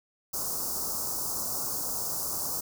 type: band-stop noise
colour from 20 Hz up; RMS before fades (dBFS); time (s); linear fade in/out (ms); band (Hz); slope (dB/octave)
white; -32; 0.33-2.61; 10; 1300 to 4900; 48
effects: none